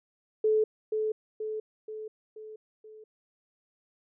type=tone with echo; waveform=sine; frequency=432.9 Hz; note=A4; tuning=28 cents flat; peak=-21 dBFS; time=0.44-0.64 s; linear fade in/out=5 ms; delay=480 ms; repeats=5; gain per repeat=-5 dB; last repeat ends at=3.04 s; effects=none